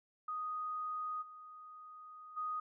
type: tone with level steps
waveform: sine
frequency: 1244.5 Hz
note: D#6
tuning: in tune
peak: -37 / -50 / -36 dBFS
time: 0.28-2.6 s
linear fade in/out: 5 ms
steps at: 1.21 / 2.36 s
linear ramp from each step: 20 ms
effects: none